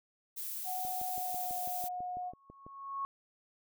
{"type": "noise", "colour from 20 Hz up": "violet", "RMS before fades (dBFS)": -40, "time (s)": [0.36, 1.89], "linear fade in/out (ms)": 20}
{"type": "tone with pitch glide", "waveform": "sine", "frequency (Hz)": [739, 724.2], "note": ["F#5", "F#5"], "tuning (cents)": [-2, -37], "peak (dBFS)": -36, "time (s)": [0.64, 2.33], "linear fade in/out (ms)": 50, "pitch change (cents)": -35, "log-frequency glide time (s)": [0.96, 1.64]}
{"type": "click train", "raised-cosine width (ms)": 2, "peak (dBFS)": -37, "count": 12, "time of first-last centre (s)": [0.85, 2.665], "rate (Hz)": 6.06}
{"type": "tone with exponential growth", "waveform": "sine", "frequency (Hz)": 1100, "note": "C#6", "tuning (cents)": -14, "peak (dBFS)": -32, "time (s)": [2.22, 3.05], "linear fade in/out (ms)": 0, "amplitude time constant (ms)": 180}
{"effects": []}